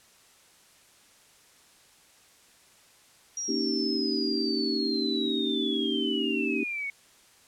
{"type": "linear sweep", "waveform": "sine", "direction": "down", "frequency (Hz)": [5730, 2197], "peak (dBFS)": -30, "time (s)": [3.37, 6.9], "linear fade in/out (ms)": 2}
{"type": "chord", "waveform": "sine", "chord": "Eb dominant seventh", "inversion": "second", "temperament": "just", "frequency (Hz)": [233.3, 280, 311.1, 388.9], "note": ["Bb3", "Db4", "Eb4", "G4"], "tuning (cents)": [2, 18, 0, -14], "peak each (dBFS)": -32, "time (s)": [3.48, 6.64], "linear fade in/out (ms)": 10}
{"effects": ["white hiss -58 dBFS RMS until 7.47 s", "low-pass 10000 Hz 12 dB/octave"]}